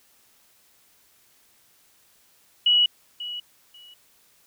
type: tone with echo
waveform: sine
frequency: 2927 Hz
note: F#7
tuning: 19 cents flat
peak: -15 dBFS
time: 2.66-2.86 s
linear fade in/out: 5 ms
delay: 540 ms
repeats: 2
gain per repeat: -15 dB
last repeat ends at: 3.94 s
effects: white hiss -60 dBFS RMS until 4.46 s